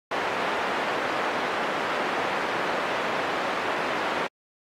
pink band-pass noise, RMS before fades -28 dBFS, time 0.11-4.27 s, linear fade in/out 5 ms, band 480 to 1900 Hz, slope 12 dB/octave, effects AAC 48 kbps

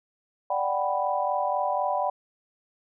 sine chord, G major seventh, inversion second, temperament equal, 587.3 / 740 / 784 / 987.8 Hz, D5 / F#5 / G5 / B5, 0 / 0 / 0 / 0 cents, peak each -29 dBFS, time 0.5-2.1 s, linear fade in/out 5 ms, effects none

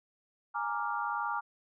sine chord, Bb dominant seventh, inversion third, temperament equal, 830.6 / 932.3 / 1174.7 / 1396.9 Hz, Ab5 / Bb5 / D6 / F6, 0 / 0 / 0 / 0 cents, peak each -37 / -36 / -36 / -37 dBFS, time 0.54-1.41 s, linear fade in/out 20 ms, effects none

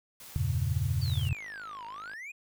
white noise, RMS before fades -48 dBFS, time 0.2-1.29 s, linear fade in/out 2 ms
sine chord, E diminished seventh, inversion none, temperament equal with one note detuned, 82.41 / 96.99 / 116.54 / 138.59 Hz, E2 / G2 / Bb2 / Db3, 0 / -18 / 0 / 0 cents, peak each -32 dBFS, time 0.36-1.33 s, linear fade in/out 0 ms
triangle exponential two-way sweep, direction down then up, 4699 to 905 to 2542 Hz, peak -38 dBFS, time 1.01-2.32 s, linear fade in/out 10 ms, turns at 1.86 s
click train, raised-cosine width 0.3 ms, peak -33 dBFS, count 57, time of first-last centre 1.06-2.135 s, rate 52.1 Hz
effects none

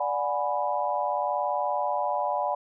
sine chord, G# half-diminished seventh, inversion second, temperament equal with one note detuned, 587.3 / 729.8 / 830.6 / 987.8 Hz, D5 / F#5 / G#5 / B5, 0 / -24 / 0 / 0 cents, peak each -30 dBFS, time 0-2.55 s, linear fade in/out 5 ms, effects none

